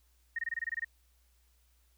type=tone bursts; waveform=sine; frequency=1856 Hz; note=A#6; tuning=8 cents flat; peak=-31 dBFS; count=10; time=0.36-0.847 s; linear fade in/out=5 ms; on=28 ms; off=23 ms; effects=added 60 Hz sine -66 dBFS peak until 1.97 s + white hiss -73 dBFS RMS until 1.97 s